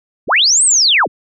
sine linear two-way sweep, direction up then down, 33.44 to 8690 to 38.03 Hz, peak -8 dBFS, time 0.27-1.08 s, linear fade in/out 50 ms, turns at 0.64 s, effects none

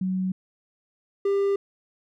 sine / triangle tone pair in turn, 186.7 / 397.6 Hz, F#3 / G4, +16 / +25 cents, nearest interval octave + minor second, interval 1309 cents, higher second, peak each -23 / -18 dBFS, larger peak second, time 0.01-0.32 / 1.25-1.56 s, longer neither, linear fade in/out 5 ms, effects none

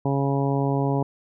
harmonic tone, 138.59 Hz, C#3, in tune, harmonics 1 / 2 / 3 / 4 / 5 / 6 / 7, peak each -23 / -26 / -28 / -32 / -32 / -33 / -33 dBFS, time 0.05-1.03 s, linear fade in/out 5 ms, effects none

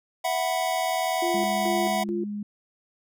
square chord, E suspended second, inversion none, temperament equal, 659.3 / 740 / 987.8 Hz, E5 / F#5 / B5, 0 / 0 / 0 cents, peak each -29 / -27 / -33 dBFS, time 0.24-2.04 s, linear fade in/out 10 ms
sine tone with tremolo, 346.8 Hz, F4, 12 cents flat, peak -26 dBFS, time 1.22-2.24 s, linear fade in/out 5 ms, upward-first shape square, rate 2.3 Hz, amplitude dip 75%
sine tone with pitch glide, 204.5 to 206.8 Hz, G#3 to G#3, -26 to -7 cents, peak -29 dBFS, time 1.34-2.43 s, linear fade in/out 5 ms, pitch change +19 cents, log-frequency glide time 1.57-2.15 s
effects none

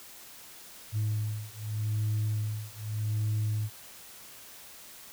sine beating tone pair, 106.6 / 107.43 Hz, G#2 / A2, +46 / -41 cents, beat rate 0.83 Hz, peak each -30 dBFS, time 0.92-3.7 s, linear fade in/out 50 ms, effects tanh soft clip ceiling -24 dBFS + white hiss -49 dBFS RMS until 5.12 s

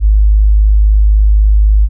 sine tone, 51.91 Hz, G#1, in tune, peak -4 dBFS, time 0-1.89 s, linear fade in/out 50 ms, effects none

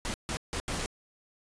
pink noise bursts at uneven times, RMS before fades -33 dBFS, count 4, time 0.05-0.14 / 0.29-0.37 / 0.53-0.6 / 0.68-0.86 s, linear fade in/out 0 ms, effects resampled to 22050 Hz

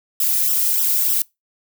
violet noise with flanger, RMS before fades -18 dBFS, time 0.2-1.22 s, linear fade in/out 2 ms, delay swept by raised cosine 0.44 to 1.84 ms, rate 3.3 Hz, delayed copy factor -0.85, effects noise-tail reverb RT60 0.2 s tail -24 dB re dry

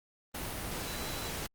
sine tone in noise, 3987 Hz, B7, 16 cents sharp, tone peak -47 dBFS, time 0.87-1.3 s, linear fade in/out 10 ms, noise pink, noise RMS -38 dBFS, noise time 0.34-1.47 s, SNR -12 dB, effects Opus 32 kbps

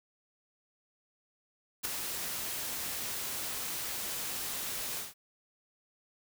white noise with ADSR envelope, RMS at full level -31 dBFS, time 1.83-5.14 s, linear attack 22 ms, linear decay 7 ms, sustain -6 dB, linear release 160 ms, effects none

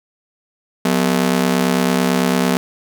sawtooth ring-modulated tone, 214.5 Hz, A3, 44 cents flat, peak -7 dBFS, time 0.85-2.57 s, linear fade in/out 0 ms, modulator 34.5 Hz, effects none

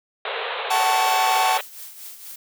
pink band-pass noise, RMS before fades -28 dBFS, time 0.25-1.61 s, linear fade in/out 2 ms, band 420 to 3900 Hz, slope 96 dB/octave
45% pulse chord, F# minor, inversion none, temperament equal with one note detuned, 754.2 / 880 / 1108.7 Hz, F#5 / A5 / C#6, +33 / 0 / 0 cents, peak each -21 / -21 / -26 dBFS, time 0.7-1.58 s, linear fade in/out 10 ms
blue noise with tremolo, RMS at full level -36 dBFS, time 1.05-2.36 s, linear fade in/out 5 ms, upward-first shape triangle, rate 4.2 Hz, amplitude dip 65%
effects none

